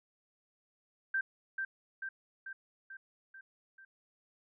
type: tone with echo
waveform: sine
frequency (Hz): 1568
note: G6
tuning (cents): 0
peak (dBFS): -29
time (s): 1.14-1.21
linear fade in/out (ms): 5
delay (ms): 440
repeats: 6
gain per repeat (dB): -4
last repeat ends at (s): 3.85
effects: none